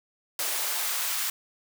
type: noise with high-pass filter sweep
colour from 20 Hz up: white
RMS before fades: -29 dBFS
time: 0.39-1.3 s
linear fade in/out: 2 ms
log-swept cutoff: 460 to 1200 Hz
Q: 1
effects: none